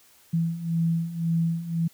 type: beating tone pair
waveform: sine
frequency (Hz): 164.8 / 166.7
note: E3 / E3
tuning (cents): 0 / +20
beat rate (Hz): 1.9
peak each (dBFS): -28 / -24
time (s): 0.33-1.88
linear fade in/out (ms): 10
effects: white hiss -57 dBFS RMS until 1.93 s